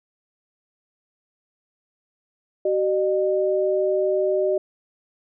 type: tone pair together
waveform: sine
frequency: 380 / 607.6 Hz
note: F#4 / D#5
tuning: +46 / -41 cents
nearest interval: minor sixth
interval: 813 cents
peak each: -21 dBFS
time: 2.65-4.58 s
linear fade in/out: 5 ms
effects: none